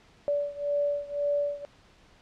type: beating tone pair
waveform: sine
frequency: 577 / 578.9 Hz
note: D5 / D5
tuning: -31 / -25 cents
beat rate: 1.9 Hz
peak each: -28 / -30 dBFS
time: 0.28-1.65 s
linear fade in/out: 0 ms
effects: pink hiss -58 dBFS RMS until 2.21 s + low-pass 5000 Hz 12 dB/octave